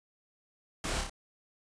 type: noise with echo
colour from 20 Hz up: pink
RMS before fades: -35 dBFS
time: 0.84-1.01 s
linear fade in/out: 2 ms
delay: 29 ms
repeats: 3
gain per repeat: -3 dB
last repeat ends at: 1.097 s
effects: resampled to 22050 Hz